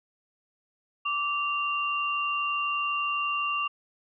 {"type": "tone pair together", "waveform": "sine", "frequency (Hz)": [1167.2, 2776], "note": ["D6", "F7"], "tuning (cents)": [-11, -11], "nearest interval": "octave + minor third", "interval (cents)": 1500, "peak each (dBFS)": [-28, -29], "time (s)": [1.05, 3.68], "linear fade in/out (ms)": 10, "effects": []}